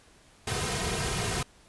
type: noise with comb filter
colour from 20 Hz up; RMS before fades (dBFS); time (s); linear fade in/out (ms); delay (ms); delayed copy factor
pink; -30; 0.47-1.43; 5; 3.5; -0.7
effects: pink hiss -58 dBFS RMS until 1.68 s + resampled to 24000 Hz